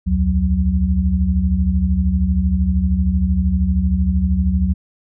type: tone cluster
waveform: sine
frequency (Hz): 66.3 / 79.2 / 185.4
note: C2 / D#2 / F#3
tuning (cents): +23 / +31 / +4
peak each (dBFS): -18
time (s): 0.06-4.74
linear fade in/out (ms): 20
effects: none